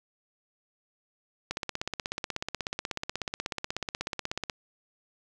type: click train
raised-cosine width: 0.2 ms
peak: -14 dBFS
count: 50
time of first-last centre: 1.51-4.498 s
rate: 16.4 Hz
effects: none